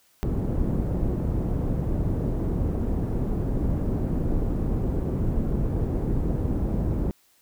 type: low-pass noise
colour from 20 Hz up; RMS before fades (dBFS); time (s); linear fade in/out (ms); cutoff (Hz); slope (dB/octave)
pink; -25; 0.23-7.11; 0; 340; 12
effects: white hiss -62 dBFS RMS until 7.41 s